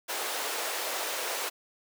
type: high-pass noise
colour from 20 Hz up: pink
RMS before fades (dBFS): -33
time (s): 0.08-1.5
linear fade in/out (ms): 20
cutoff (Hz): 440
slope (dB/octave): 24
effects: none